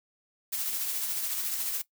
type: noise with tremolo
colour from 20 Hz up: blue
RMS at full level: -30 dBFS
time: 0.52-1.82 s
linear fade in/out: 10 ms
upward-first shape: triangle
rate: 14 Hz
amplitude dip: 40%
effects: noise-tail reverb RT60 0.1 s tail -18 dB re dry